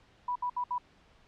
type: tone bursts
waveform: sine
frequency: 984 Hz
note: B5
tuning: 7 cents flat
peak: -29 dBFS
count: 4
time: 0.28-0.782 s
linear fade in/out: 5 ms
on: 76 ms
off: 66 ms
effects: pink hiss -62 dBFS RMS until 1.27 s + low-pass 4000 Hz 12 dB/octave